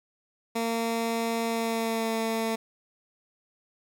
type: tone with pitch glide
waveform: 15% pulse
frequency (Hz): 229.2 to 224.7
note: A#3 to A3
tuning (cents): -29 to +37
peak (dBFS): -20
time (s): 0.55-2.56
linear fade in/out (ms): 10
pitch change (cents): -34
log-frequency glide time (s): 1.46-2.14
effects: none